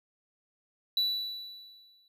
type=tone with exponential decay; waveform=triangle; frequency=3951 Hz; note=B7; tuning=in tune; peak=-22 dBFS; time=0.97-2.08 s; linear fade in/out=2 ms; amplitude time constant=240 ms; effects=none